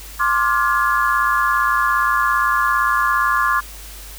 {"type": "chord", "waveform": "sine", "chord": "D half-diminished seventh", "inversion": "third", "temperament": "just", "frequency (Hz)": [1057.2, 1174.7, 1409.6, 1691.5], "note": ["C6", "D6", "F6", "Ab6"], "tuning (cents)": [18, 0, 16, 31], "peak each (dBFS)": [-19, -19, -21, -21], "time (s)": [0.19, 3.61], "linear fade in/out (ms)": 20, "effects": ["added 50 Hz sine -36 dBFS peak until 4.18 s", "white hiss -38 dBFS RMS until 4.18 s"]}